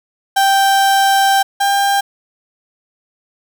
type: tone pair in turn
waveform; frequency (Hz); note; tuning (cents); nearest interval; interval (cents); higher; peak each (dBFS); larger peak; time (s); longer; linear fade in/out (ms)
35% pulse; 784 / 796.8; G5 / G5; 0 / +28; unison; 28; second; -8 / -10; first; 0.36-1.43 / 1.6-2.01; first; 10
effects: none